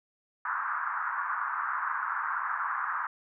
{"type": "band-pass noise", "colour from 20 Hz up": "pink", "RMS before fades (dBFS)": -32, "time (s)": [0.45, 3.07], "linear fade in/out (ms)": 5, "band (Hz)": [1000, 1600], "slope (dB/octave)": 48, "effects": []}